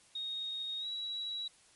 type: tone with pitch glide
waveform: sine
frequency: 3729 to 3896 Hz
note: A#7 to B7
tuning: 0 to -24 cents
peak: -36 dBFS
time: 0.15-1.48 s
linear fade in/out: 5 ms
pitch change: +76 cents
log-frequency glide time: 0.79-0.87 s
effects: white hiss -63 dBFS RMS until 1.75 s + MP3 48 kbps